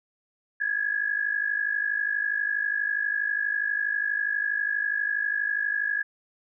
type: tone pair together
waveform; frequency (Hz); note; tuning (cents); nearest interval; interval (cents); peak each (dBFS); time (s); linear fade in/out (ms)
sine; 1651.7 / 1704; G#6 / G#6; -10 / +44; minor second; 54; -27; 0.6-6.03; 10
effects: none